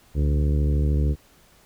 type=harmonic tone with a mistuned harmonic; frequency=73.3 Hz; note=D2; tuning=3 cents flat; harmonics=1 / 2 / 3 / 4 / 5 / 6 / 7; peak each=-19 / -25 / -33 / -33 / -37 / -37 / -41 dBFS; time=0.14-1.16 s; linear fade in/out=50 ms; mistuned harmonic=1; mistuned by=-62 cents; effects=pink hiss -56 dBFS RMS until 1.65 s